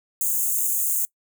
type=high-pass noise; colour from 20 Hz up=white; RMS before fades=-23 dBFS; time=0.21-1.05 s; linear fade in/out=0 ms; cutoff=6500 Hz; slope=96 dB/octave; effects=noise-tail reverb RT60 0.1 s tail -23 dB re dry